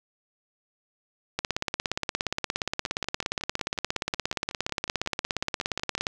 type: two click trains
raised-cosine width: 0.2 ms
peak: -21 / -9 dBFS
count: 18 / 81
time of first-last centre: 2.86-5.979 / 1.39-6.068 s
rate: 5.45 / 17.1 Hz
effects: none